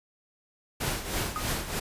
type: noise with tremolo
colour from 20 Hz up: pink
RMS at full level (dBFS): -28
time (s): 0.8-1.8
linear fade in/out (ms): 10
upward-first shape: triangle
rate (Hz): 3.2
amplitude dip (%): 75
type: tone with exponential decay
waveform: sine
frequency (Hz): 1244.5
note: D#6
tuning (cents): 0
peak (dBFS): -26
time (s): 1.36-1.5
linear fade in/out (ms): 0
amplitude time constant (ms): 29
effects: resampled to 32000 Hz